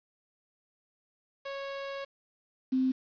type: tone pair in turn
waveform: sawtooth / sine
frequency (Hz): 552 / 259.9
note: C#5 / C4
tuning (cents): -7 / -11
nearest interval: octave + minor second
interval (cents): 1304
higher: first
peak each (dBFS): -32 / -24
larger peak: second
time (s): 1.45-2.05 / 2.72-2.92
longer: first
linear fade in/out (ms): 10
effects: resampled to 11025 Hz + 9-bit